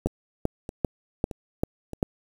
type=two click trains; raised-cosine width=2 ms; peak=-21 / -9 dBFS; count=4 / 6; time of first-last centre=0.07-1.933 / 0.06-2.029 s; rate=1.61 / 2.54 Hz; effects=7-bit